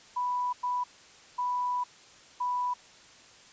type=tone bursts at uneven times; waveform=sine; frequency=987.8 Hz; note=B5; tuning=in tune; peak=-27 dBFS; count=4; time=0.16-0.53 / 0.63-0.84 / 1.38-1.84 / 2.4-2.74 s; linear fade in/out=10 ms; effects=white hiss -54 dBFS RMS until 3.52 s + resampled to 16000 Hz